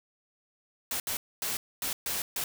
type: noise bursts at uneven times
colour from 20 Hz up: white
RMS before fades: -32 dBFS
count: 6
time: 0.91-1 / 1.07-1.17 / 1.42-1.57 / 1.82-1.93 / 2.06-2.22 / 2.36-2.44 s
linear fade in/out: 2 ms
effects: none